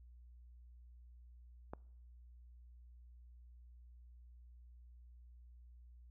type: click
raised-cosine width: 1 ms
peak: -30 dBFS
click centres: 1.735 s
effects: noise-tail reverb RT60 0.7 s tail -25 dB re dry + added 60 Hz sine -56 dBFS peak until 6.1 s